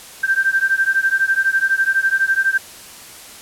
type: beating tone pair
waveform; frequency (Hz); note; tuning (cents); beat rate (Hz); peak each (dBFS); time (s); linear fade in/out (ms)
sine; 1565 / 1577; G6 / G6; -3 / +10; 12; -17; 0.23-2.58; 10
effects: white hiss -38 dBFS RMS until 3.41 s + low-pass 12000 Hz 12 dB/octave